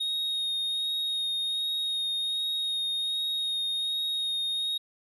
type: tone with vibrato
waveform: triangle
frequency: 3728 Hz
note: A#7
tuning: 1 cent flat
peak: -26 dBFS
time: 0-4.78 s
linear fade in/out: 10 ms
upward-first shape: sine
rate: 1.3 Hz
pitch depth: 13 cents each way
effects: none